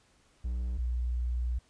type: tone pair in turn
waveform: triangle / sine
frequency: 60.8 / 60.57 Hz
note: B1 / B1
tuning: -26 / -33 cents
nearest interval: unison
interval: 7 cents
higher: first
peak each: -28 dBFS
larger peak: neither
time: 0.44-0.78 / 0.78-1.59 s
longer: second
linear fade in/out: 10 ms
effects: pink hiss -66 dBFS RMS until 1.69 s + resampled to 22050 Hz